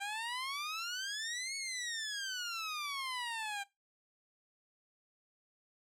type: exponential two-way sweep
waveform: 15% pulse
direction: up then down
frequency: 788 to 2217 to 788 Hz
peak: -31 dBFS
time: 0-3.64 s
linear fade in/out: 20 ms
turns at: 1.56 s
effects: noise-tail reverb RT60 0.2 s tail -19 dB re dry + low-pass 10000 Hz 12 dB/octave